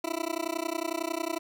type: tone with amplitude modulation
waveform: 20% pulse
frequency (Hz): 331.2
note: E4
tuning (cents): +8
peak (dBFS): -21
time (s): 0.04-1.39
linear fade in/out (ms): 5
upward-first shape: sine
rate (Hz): 31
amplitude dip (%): 100
effects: none